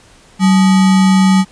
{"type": "tone with sample-and-hold", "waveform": "sine", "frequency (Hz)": 189.8, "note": "F#3", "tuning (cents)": 44, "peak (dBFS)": -6, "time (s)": [0.39, 1.45], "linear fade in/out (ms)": 50, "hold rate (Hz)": 1050, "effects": ["pink hiss -45 dBFS RMS until 1.51 s", "resampled to 22050 Hz"]}